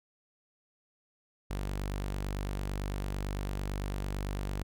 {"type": "tone", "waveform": "sawtooth", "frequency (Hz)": 48.94, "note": "G1", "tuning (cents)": -2, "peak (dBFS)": -29, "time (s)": [1.5, 4.63], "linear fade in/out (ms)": 10, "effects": []}